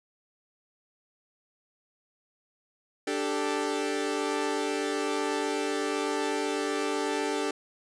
sawtooth chord, D suspended fourth, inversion none, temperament equal, 293.7 / 392 / 440 Hz, D4 / G4 / A4, 0 / 0 / 0 cents, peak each -28 dBFS, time 3.07-7.51 s, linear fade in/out 5 ms, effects resampled to 22050 Hz

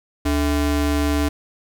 square ring-modulated tone, 181.9 Hz, F#3, 29 cents flat, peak -15 dBFS, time 0.25-1.29 s, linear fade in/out 10 ms, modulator 109 Hz, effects none

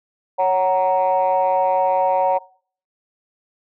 sine chord, F# major, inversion second, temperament equal with one note detuned, 554.4 / 745.6 / 932.3 Hz, C#5 / F#5 / A#5, 0 / +13 / 0 cents, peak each -18 dBFS, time 0.38-2.39 s, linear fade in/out 20 ms, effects noise-tail reverb RT60 0.5 s tail -22 dB re dry + tanh soft clip ceiling -9 dBFS

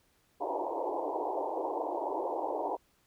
white band-pass noise, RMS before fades -34 dBFS, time 0.4-2.77 s, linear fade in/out 20 ms, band 300 to 970 Hz, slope 96 dB/octave, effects pink hiss -70 dBFS RMS until 3.06 s

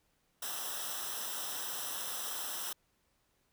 white noise with comb filter, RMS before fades -39 dBFS, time 0.42-2.73 s, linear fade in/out 5 ms, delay 0.44 ms, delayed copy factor -0.8, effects pink hiss -75 dBFS RMS until 3.52 s

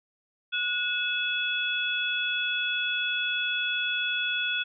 sine tone cluster, 1459 / 2591 / 3388 Hz, F#6 / E7 / G#7, -25 / -30 / +34 cents, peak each -30 dBFS, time 0.52-4.64 s, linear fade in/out 20 ms, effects none

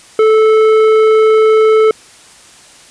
triangle tone with tanh clipping, 437 Hz, A4, 12 cents flat, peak -7 dBFS, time 0.19-1.91 s, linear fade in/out 2 ms, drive 15 dB, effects white hiss -40 dBFS RMS until 2.9 s + resampled to 22050 Hz

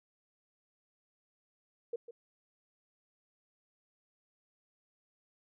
sine tone with echo, 470 Hz, A#4, 14 cents sharp, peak -33 dBFS, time 1.93-1.96 s, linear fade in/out 5 ms, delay 150 ms, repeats 1, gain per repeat -12 dB, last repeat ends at 2.11 s, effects none

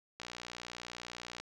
click train, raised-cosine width 0.2 ms, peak -25 dBFS, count 73, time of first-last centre 0.2-1.4 s, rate 60 Hz, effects none

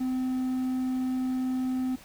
triangle tone, 256.9 Hz, C4, 32 cents flat, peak -24 dBFS, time 0-1.96 s, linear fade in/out 10 ms, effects pink hiss -51 dBFS RMS until 2.04 s

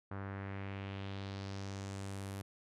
sawtooth tone with low-pass filter sweep, 98 Hz, G2, in tune, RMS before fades -43 dBFS, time 0.11-2.42 s, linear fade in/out 5 ms, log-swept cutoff 1400 to 12000 Hz, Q 2.1, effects none

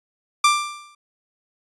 sawtooth tone with exponential decay, 1182 Hz, D6, 11 cents sharp, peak -7 dBFS, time 0.44-0.95 s, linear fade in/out 5 ms, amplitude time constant 110 ms, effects resampled to 24000 Hz

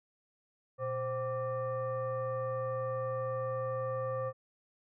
sine tone with frequency modulation, 524 Hz, C5, 2 cents sharp, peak -32 dBFS, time 0.78-4.33 s, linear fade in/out 50 ms, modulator 645 Hz, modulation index 0.87, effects none

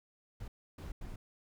brown noise bursts at uneven times, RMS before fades -43 dBFS, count 3, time 0.4-0.48 / 0.78-0.92 / 1.01-1.16 s, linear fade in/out 5 ms, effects none

